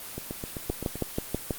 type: two click trains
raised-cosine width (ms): 2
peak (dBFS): -13 / -20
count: 6 / 7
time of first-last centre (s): 0.7-1.508 / 0.18-0.956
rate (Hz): 6.19 / 7.73
effects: white hiss -40 dBFS RMS until 1.58 s + Opus 24 kbps